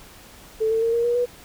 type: tone with pitch steps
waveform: sine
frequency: 440 / 449.2 / 458.7 / 468.3 / 478.2 / 488.2 Hz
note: A4 / A4 / A#4 / A#4 / A#4 / B4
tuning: 0 / +36 / -28 / +8 / +44 / -20 cents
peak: -18 dBFS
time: 0.6-1.26 s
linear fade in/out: 20 ms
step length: 110 ms
effects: pink hiss -46 dBFS RMS until 1.44 s